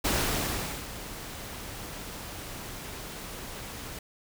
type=noise with ADSR envelope; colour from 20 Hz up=pink; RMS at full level=-26 dBFS; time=0.04-3.99 s; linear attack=14 ms; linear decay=810 ms; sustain=-14 dB; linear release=3 ms; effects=none